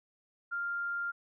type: tone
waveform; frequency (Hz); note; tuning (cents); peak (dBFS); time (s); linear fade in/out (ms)
sine; 1396.9; F6; 0; -32; 0.51-1.12; 20
effects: none